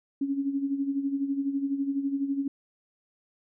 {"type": "tone with tremolo", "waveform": "sine", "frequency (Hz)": 277.2, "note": "C#4", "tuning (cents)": 0, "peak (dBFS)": -23, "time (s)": [0.21, 2.48], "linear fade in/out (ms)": 5, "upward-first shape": "sine", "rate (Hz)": 12, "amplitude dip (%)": 65, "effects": []}